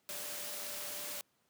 sine tone in noise, 590 Hz, D5, 8 cents sharp, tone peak -52 dBFS, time 0.09-1.21 s, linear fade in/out 0 ms, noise white, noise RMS -42 dBFS, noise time 0.09-1.21 s, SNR -13 dB, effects pink hiss -75 dBFS RMS until 1.49 s + high-pass 150 Hz 12 dB/octave

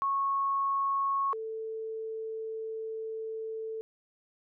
sine tone pair in turn, 1100 / 443.1 Hz, C#6 / A4, -14 / +12 cents, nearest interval octave + major third, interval 1574 cents, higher first, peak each -26 / -34 dBFS, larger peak first, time 0.02-1.33 / 1.33-3.81 s, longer second, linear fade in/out 0 ms, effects none

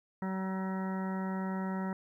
harmonic tone with a mistuned harmonic, 189.7 Hz, F#3, 43 cents sharp, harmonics 1 / 2 / 3 / 4 / 5 / 7 / 8 / 9 / 10, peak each -33 / -44 / -46 / -47 / -43 / -47 / -54 / -56 / -49 dBFS, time 0.22-1.93 s, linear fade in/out 2 ms, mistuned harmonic 9, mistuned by -19 cents, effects 12-bit

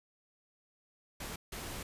pink noise bursts at uneven times, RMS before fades -42 dBFS, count 2, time 1.2-1.36 / 1.52-1.83 s, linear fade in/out 5 ms, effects resampled to 32000 Hz

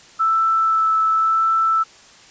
sine tone with vibrato, 1318.5 Hz, E6, in tune, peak -14 dBFS, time 0.19-1.84 s, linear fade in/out 20 ms, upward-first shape sine, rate 0.92 Hz, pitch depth 10 cents each way, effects white hiss -46 dBFS RMS until 2.3 s + resampled to 16000 Hz

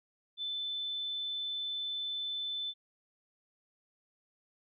sine tone, 3520 Hz, A7, in tune, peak -34 dBFS, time 0.37-2.74 s, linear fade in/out 50 ms, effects none

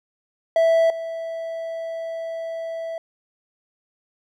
triangle tone with level steps, 658 Hz, E5, 3 cents flat, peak -12 / -25 dBFS, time 0.56-2.98 s, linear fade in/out 2 ms, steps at 0.9 s, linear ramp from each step 2 ms, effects none

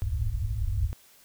white low-pass noise, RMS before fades -28 dBFS, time 0.02-0.93 s, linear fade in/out 0 ms, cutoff 110 Hz, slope 96 dB/octave, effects white hiss -57 dBFS RMS until 1.24 s

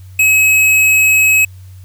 square tone, 2560 Hz, D#7, 49 cents sharp, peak -8 dBFS, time 0.19-1.45 s, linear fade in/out 5 ms, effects added 93 Hz sine -32 dBFS peak until 1.84 s + white hiss -51 dBFS RMS until 1.84 s

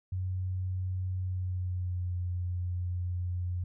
sine tone with pitch glide, 92.5 to 89.3 Hz, F#2 to F2, 0 to +39 cents, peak -30 dBFS, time 0.12-3.64 s, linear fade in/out 5 ms, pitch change -61 cents, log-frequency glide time 1.19-2.15 s, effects none

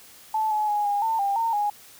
sine tone with pitch steps, 872 / 850 / 831 / 815 / 898 / 798 / 913 / 827 Hz, A5 / G#5 / G#5 / G#5 / A5 / G5 / A#5 / G#5, -16 / +40 / +1 / -33 / +35 / +31 / -36 / -8 cents, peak -21 dBFS, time 0.34-1.7 s, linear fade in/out 5 ms, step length 170 ms, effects white hiss -49 dBFS RMS until 1.99 s

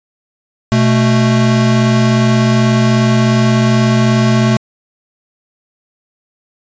square tone pair together, 123.47 / 220 Hz, B2 / A3, 0 / 0 cents, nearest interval minor seventh, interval 1000 cents, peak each -12 dBFS, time 0.72-4.57 s, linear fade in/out 0 ms, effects resampled to 16000 Hz

